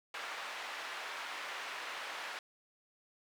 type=band-pass noise; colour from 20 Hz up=white; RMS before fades=-43 dBFS; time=0.14-2.39 s; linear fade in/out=2 ms; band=730 to 2200 Hz; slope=12 dB/octave; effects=none